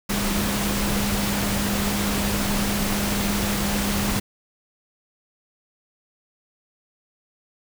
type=tone in noise; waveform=sine; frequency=202.3 Hz; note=G#3; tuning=45 cents flat; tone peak=-25 dBFS; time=0.09-4.2 s; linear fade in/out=10 ms; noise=pink; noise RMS=-25 dBFS; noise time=0.09-4.2 s; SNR=-3 dB; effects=none